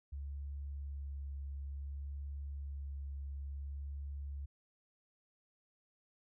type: tone with vibrato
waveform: sine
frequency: 70.1 Hz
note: C#2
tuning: 20 cents sharp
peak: -40 dBFS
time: 0.12-4.46 s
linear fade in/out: 10 ms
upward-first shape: sine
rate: 0.57 Hz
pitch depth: 12 cents each way
effects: none